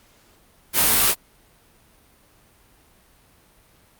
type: noise with comb filter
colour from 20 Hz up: white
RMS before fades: -17 dBFS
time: 0.73-1.15 s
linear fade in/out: 50 ms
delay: 15 ms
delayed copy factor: -0.85
effects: pink hiss -56 dBFS RMS until 3.99 s + Opus 48 kbps